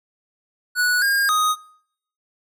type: tone with pitch steps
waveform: square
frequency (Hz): 1472 / 1617 / 1248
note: F#6 / G#6 / D#6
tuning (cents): -9 / -47 / +5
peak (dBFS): -17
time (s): 0.75-1.56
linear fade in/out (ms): 50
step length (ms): 270
effects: noise-tail reverb RT60 0.7 s tail -25 dB re dry